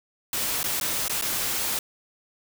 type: noise with dropouts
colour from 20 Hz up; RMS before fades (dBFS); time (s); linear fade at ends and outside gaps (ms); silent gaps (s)
white; -27; 0.33-1.79; 2; 0.631-0.641 / 0.8-0.811 / 1.082-1.096 / 1.213-1.222
effects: none